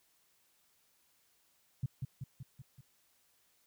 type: tone with echo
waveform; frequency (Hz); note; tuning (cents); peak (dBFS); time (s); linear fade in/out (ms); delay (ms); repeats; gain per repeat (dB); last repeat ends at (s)
sine; 130.81; C3; 0; -30; 1.83-1.86; 5; 190; 5; -4; 2.81
effects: white hiss -72 dBFS RMS until 3.66 s